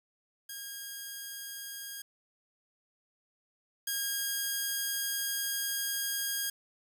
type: tone pair in turn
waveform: 5% pulse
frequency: 1628 / 1628 Hz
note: G#6 / G#6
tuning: -35 / -35 cents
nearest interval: unison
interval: 0 cents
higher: neither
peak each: -29 / -20 dBFS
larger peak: second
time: 0.49-2.02 / 3.87-6.5 s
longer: second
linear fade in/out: 5 ms
effects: none